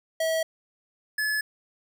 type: tone pair in turn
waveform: square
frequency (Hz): 646 / 1714.7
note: E5 / A6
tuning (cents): -35 / -45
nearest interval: octave + perfect fourth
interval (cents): 1690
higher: second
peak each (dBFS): -24 / -25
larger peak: first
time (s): 0.2-0.43 / 1.18-1.41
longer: neither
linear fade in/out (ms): 5
effects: none